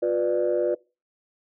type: chord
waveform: sine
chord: B diminished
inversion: second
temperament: just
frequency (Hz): 355.6 / 493.9 / 592.7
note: F4 / B4 / D5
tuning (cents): +31 / 0 / +16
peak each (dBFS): -24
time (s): 0.02-0.75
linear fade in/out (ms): 10
effects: noise-tail reverb RT60 0.3 s tail -23 dB re dry + tanh soft clip ceiling -14 dBFS